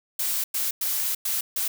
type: noise bursts at uneven times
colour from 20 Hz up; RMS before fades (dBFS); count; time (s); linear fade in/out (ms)
blue; -26; 5; 0.19-0.44 / 0.54-0.71 / 0.81-1.15 / 1.25-1.41 / 1.56-1.68; 5
effects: none